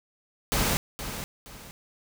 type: noise with echo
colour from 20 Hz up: pink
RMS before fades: -25 dBFS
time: 0.52-0.77 s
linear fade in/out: 0 ms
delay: 470 ms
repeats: 2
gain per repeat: -10 dB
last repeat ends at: 1.71 s
effects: none